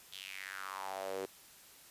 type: tone with high-pass filter sweep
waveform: sawtooth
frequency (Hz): 96.1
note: G2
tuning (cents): -34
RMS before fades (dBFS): -43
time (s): 0.12-1.26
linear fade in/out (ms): 10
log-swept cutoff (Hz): 3500 to 400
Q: 4.4
effects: white hiss -58 dBFS RMS until 1.9 s + resampled to 32000 Hz